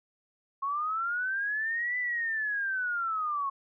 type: linear two-way sweep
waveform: sine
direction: up then down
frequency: 1084 to 2000 to 1084 Hz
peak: -28 dBFS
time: 0.62-3.5 s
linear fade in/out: 10 ms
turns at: 1.98 s
effects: none